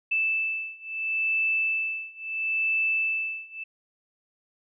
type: beating tone pair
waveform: sine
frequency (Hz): 2637 / 2637.74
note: E7 / E7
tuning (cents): 0 / 0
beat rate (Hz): 0.74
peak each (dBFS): -28 / -27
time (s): 0.11-3.64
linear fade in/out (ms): 10
effects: none